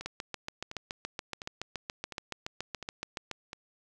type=two click trains; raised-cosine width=0.2 ms; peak=-18 / -23 dBFS; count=24 / 6; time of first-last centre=0.06-3.313 / 0.01-3.531 s; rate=7.07 / 1.42 Hz; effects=none